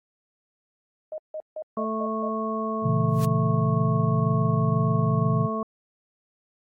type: tone bursts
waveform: sine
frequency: 622.3 Hz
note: D#5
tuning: in tune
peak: -30 dBFS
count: 6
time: 1.12-2.286 s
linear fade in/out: 2 ms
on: 61 ms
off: 160 ms
type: harmonic tone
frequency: 220 Hz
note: A3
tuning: in tune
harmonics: 1 / 2 / 3 / 5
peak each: -29 / -32 / -33 / -30 dBFS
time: 1.77-5.63 s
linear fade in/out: 2 ms
type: chord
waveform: sine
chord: A# diminished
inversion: none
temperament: equal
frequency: 116.54 / 138.59 / 164.81 Hz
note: A#2 / C#3 / E3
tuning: 0 / 0 / 0 cents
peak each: -25 dBFS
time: 2.82-5.49 s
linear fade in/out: 50 ms
type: noise with exponential growth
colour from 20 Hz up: white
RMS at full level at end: -34 dBFS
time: 3.08-3.25 s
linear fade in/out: 1 ms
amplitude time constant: 35 ms
effects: AAC 48 kbps